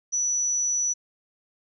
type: tone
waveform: sine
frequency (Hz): 5920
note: F#8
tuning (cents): 0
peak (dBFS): -22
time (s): 0.12-0.94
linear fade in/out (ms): 20
effects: none